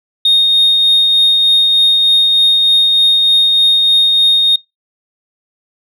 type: tone with tremolo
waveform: sine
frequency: 3700 Hz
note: A#7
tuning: 14 cents flat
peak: -4 dBFS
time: 0.25-4.56 s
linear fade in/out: 5 ms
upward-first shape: triangle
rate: 3.3 Hz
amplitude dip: 35%
effects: noise-tail reverb RT60 0.2 s tail -26 dB re dry + tanh soft clip ceiling -4 dBFS